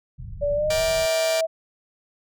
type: low-pass noise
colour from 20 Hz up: pink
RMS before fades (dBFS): -35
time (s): 0.18-1.06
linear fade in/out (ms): 10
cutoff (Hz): 180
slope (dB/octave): 96
type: tone with pitch glide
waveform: sine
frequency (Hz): 578 to 648.8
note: D5 to E5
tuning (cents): -28 to -28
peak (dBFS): -20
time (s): 0.41-1.47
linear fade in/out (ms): 20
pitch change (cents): +200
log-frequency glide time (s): 0.53-0.82
type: chord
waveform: 5% pulse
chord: G minor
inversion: first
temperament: just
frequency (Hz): 470.4 / 588 / 784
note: Bb4 / D5 / G5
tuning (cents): +16 / +2 / 0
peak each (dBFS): -20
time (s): 0.7-1.41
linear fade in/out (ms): 5
effects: none